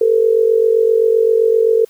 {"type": "tone with amplitude modulation", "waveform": "sine", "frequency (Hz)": 450, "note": "A4", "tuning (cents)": 39, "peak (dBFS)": -6, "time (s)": [0.01, 1.85], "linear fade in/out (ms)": 5, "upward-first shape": "sine", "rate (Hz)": 47.7, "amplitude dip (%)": 75, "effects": ["white hiss -51 dBFS RMS until 1.89 s"]}